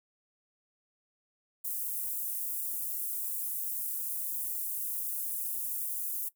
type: high-pass noise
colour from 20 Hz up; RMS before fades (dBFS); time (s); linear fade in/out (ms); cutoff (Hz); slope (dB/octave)
pink; -35; 1.64-6.29; 10; 11000; 24
effects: noise-tail reverb RT60 0.1 s tail -17 dB re dry